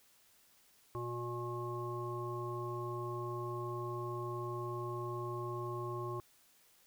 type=harmonic tone; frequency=120 Hz; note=B2; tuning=49 cents flat; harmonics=1 / 3 / 5 / 7 / 9; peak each=-42 / -41 / -51 / -52 / -43 dBFS; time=0.95-6.2 s; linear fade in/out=0 ms; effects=white hiss -67 dBFS RMS until 6.86 s